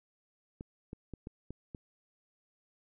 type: clicks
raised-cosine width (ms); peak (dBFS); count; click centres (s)
3; -29; 6; 0.609 / 0.931 / 1.137 / 1.271 / 1.506 / 1.748
effects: none